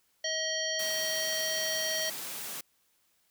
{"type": "harmonic tone", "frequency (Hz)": 634, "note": "D#5", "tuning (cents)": 32, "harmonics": [1, 3, 5, 7, 9], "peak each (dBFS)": [-36, -36, -36, -36, -36], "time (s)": [0.24, 2.1], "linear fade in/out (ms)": 5}
{"type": "high-pass noise", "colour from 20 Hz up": "white", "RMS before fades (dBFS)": -39, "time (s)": [0.79, 2.61], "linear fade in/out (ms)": 5, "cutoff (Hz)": 120, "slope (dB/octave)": 96}
{"effects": ["white hiss -71 dBFS RMS until 3.3 s"]}